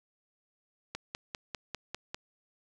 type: click train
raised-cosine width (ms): 0.2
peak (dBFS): -19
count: 7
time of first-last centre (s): 0.95-2.145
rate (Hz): 5.02
effects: none